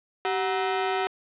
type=ring-modulated tone; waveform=sawtooth; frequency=563 Hz; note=C#5; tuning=27 cents sharp; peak=-17 dBFS; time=0.25-1.07 s; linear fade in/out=0 ms; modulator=178 Hz; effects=resampled to 8000 Hz + 9-bit